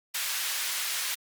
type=high-pass noise; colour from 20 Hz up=pink; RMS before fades=-31 dBFS; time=0.14-1.15 s; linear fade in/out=10 ms; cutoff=1900 Hz; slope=12 dB/octave; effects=Opus 48 kbps